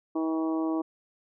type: harmonic tone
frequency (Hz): 160.5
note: E3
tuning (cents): -46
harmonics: 2 / 3 / 4 / 5 / 6 / 7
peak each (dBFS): -26 / -39 / -37 / -41 / -41 / -41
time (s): 0.15-0.82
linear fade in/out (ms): 10
effects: none